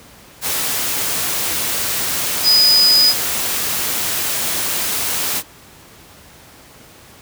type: tone in noise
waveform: sine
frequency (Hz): 4978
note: D#8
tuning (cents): 0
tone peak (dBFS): -9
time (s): 2.43-3.14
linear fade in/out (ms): 50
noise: white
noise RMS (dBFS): -20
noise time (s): 0.41-5.43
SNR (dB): +8
effects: pink hiss -43 dBFS RMS until 7.21 s + high-pass 60 Hz 12 dB/octave